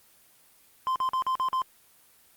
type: tone bursts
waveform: triangle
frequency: 1039 Hz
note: C6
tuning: 12 cents flat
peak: -22 dBFS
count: 6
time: 0.87-1.618 s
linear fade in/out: 0 ms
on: 88 ms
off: 44 ms
effects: white hiss -59 dBFS RMS until 2.36 s + Opus 24 kbps